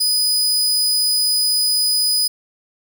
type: tone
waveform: sawtooth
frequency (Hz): 4978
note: D#8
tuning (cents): 0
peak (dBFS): -12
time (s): 0-2.28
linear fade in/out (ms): 10
effects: none